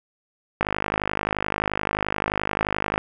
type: click train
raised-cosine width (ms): 0.5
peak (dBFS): -7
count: 123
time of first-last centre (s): 0.61-2.979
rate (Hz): 51.5
effects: none